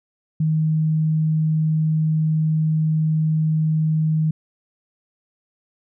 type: tone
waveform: sine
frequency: 156.9 Hz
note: D#3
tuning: 15 cents sharp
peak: -16 dBFS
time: 0.4-4.31 s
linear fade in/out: 5 ms
effects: none